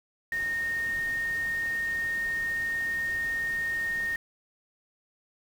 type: tone in noise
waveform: sine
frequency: 1844 Hz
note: A#6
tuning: 19 cents flat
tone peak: -27 dBFS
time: 0.32-4.16 s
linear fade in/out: 2 ms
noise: pink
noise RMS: -45 dBFS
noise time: 0.32-4.16 s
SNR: +15 dB
effects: none